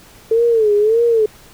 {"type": "tone with vibrato", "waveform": "sine", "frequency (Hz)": 440.7, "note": "A4", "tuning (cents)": 3, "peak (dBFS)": -10, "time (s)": [0.31, 1.26], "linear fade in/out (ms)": 5, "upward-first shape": "sine", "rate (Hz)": 1.7, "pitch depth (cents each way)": 120, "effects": ["pink hiss -44 dBFS RMS until 1.53 s"]}